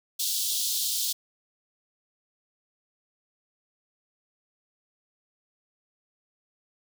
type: high-pass noise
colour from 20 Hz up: pink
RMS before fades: -28 dBFS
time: 0.19-1.13 s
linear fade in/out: 10 ms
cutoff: 3400 Hz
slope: 48 dB/octave
effects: none